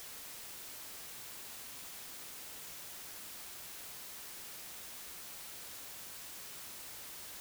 silence, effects white hiss -48 dBFS RMS until 7.4 s

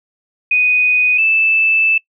sine tone pair in turn, 2489 / 2635 Hz, D#7 / E7, 0 / -1 cents, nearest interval minor second, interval 99 cents, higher second, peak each -10 dBFS, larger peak neither, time 0.51-1.18 / 1.18-1.98 s, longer second, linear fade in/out 5 ms, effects noise-tail reverb RT60 0.1 s tail -21 dB re dry

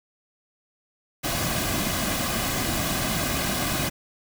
pink noise with comb filter, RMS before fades -26 dBFS, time 1.23-3.9 s, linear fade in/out 20 ms, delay 2.2 ms, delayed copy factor -0.55, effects none

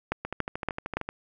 two click trains, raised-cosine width 0.5 ms, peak -17 / -11 dBFS, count 12 / 4, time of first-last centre 0.25-1.09 / 0.12-0.97 s, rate 13.1 / 3.53 Hz, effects none

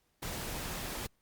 pink noise, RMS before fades -39 dBFS, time 0.22-1.07 s, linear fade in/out 10 ms, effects pink hiss -75 dBFS RMS until 1.21 s + Opus 48 kbps

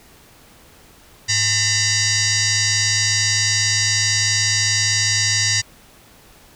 sine tone with frequency modulation, 103.83 Hz, G#2, in tune, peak -15 dBFS, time 1.28-5.62 s, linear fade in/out 20 ms, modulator 955 Hz, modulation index 6.9, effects pink hiss -48 dBFS RMS until 6.55 s

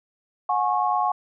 sine tone cluster, 728 / 837 / 1094 Hz, F#5 / G#5 / C#6, -28 / +13 / -23 cents, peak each -24 dBFS, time 0.49-1.12 s, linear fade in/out 5 ms, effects none

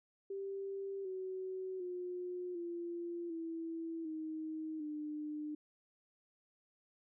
sine tone with pitch steps, 392 / 375.2 / 359.1 / 343.6 / 328.9 / 314.7 / 301.2 Hz, G4 / F#4 / F4 / F4 / E4 / D#4 / D4, 0 / +24 / +48 / -28 / -4 / +20 / +44 cents, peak -39 dBFS, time 0.3-5.55 s, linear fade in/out 5 ms, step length 750 ms, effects none

